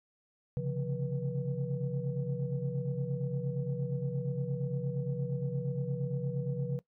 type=tone cluster; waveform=sine; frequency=133.7 / 142.3 / 173 / 485.9 Hz; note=C3 / C#3 / F3 / B4; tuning=+38 / +46 / -16 / -28 cents; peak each=-34 / -35 / -38 / -39 dBFS; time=0.57-6.79 s; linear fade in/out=0 ms; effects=noise-tail reverb RT60 0.1 s tail -19 dB re dry + tanh soft clip ceiling -21 dBFS